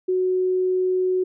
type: tone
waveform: sine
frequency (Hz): 369.4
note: F#4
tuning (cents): -3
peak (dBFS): -18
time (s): 0.08-1.24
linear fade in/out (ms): 10
effects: none